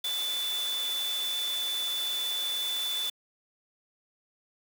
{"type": "tone in noise", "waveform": "sine", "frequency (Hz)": 3492, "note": "A7", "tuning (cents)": -14, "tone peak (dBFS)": -29, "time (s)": [0.04, 3.1], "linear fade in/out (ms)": 5, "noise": "white", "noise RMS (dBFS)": -38, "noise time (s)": [0.04, 3.1], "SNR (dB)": 6, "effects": ["high-pass 400 Hz 12 dB/octave"]}